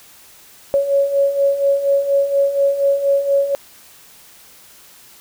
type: beating tone pair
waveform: sine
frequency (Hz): 554.4 / 558.6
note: C#5 / C#5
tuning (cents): 0 / +13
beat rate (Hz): 4.2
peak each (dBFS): -20 / -14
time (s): 0.74-3.55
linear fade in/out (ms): 0
effects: white hiss -45 dBFS RMS until 5.2 s